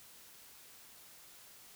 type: silence
effects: white hiss -57 dBFS RMS until 1.75 s